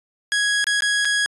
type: tone with dropouts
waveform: sawtooth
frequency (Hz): 1661.2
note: G#6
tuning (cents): 0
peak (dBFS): -14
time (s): 0.32-1.26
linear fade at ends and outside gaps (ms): 0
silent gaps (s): 0.642-0.669 / 0.806-0.822 / 1.048-1.053
effects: resampled to 24000 Hz